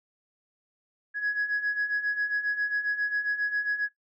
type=beating tone pair; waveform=sine; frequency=1668 / 1675.4 Hz; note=G#6 / G#6; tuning=+7 / +15 cents; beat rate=7.4 Hz; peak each=-30 / -25 dBFS; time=1.14-3.89 s; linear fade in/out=50 ms; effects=noise-tail reverb RT60 0.1 s tail -17 dB re dry + tanh soft clip ceiling -21 dBFS